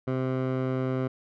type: tone with low-pass filter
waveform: 15% pulse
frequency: 130 Hz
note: C3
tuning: 11 cents flat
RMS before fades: -28 dBFS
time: 0.07-1.08 s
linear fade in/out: 10 ms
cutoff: 1500 Hz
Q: 0.56
effects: none